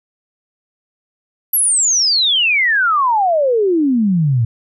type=exponential sweep; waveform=sine; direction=down; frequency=11930 to 110 Hz; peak=-11 dBFS; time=1.53-4.45 s; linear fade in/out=5 ms; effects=none